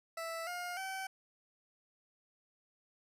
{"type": "tone with pitch steps", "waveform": "20% pulse", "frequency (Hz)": [659.3, 710.7, 766.1], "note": ["E5", "F5", "G5"], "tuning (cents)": [0, 30, -40], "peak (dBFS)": -34, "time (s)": [0.17, 1.07], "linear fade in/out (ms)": 5, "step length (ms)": 300, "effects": ["resampled to 32000 Hz", "11-bit"]}